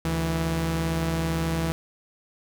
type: tone pair together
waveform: sawtooth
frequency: 73 / 163.88 Hz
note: D2 / E3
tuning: -10 / -10 cents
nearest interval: octave + major second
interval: 1400 cents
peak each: -26 / -21 dBFS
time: 0.05-1.72 s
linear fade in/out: 0 ms
effects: none